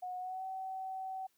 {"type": "tone with pitch glide", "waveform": "sine", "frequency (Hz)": [730, 760.1], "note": ["F#5", "F#5"], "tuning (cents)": [-24, 46], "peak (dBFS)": -38, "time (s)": [0.02, 1.27], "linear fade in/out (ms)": 10, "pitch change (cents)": 70, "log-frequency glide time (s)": [0.18, 0.44], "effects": ["white hiss -75 dBFS RMS until 1.37 s"]}